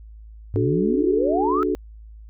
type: exponential sweep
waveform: sine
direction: up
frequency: 98 to 1341 Hz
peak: -21 dBFS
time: 0.54-1.63 s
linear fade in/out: 0 ms
type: chord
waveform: sine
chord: D major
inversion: none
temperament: equal with one note detuned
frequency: 293.7 / 370 / 430.4 Hz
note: D4 / F#4 / A4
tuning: 0 / 0 / -38 cents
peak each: -24 / -23 / -24 dBFS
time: 0.56-1.75 s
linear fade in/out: 0 ms
effects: added 54 Hz sine -39 dBFS peak until 2.29 s